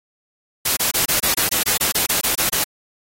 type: noise bursts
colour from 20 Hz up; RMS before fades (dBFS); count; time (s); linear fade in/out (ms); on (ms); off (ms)
white; -18; 14; 0.65-2.642; 10; 120; 24
effects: AAC 48 kbps